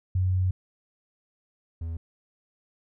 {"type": "tone pair in turn", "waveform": ["sine", "triangle"], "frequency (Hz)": [92.5, 82.41], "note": ["F#2", "E2"], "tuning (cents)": [0, 0], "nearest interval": "major second", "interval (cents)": 200, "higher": "first", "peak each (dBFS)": [-21, -28], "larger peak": "first", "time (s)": [[0.15, 0.51], [1.81, 1.97]], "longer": "first", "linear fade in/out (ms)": 5, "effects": []}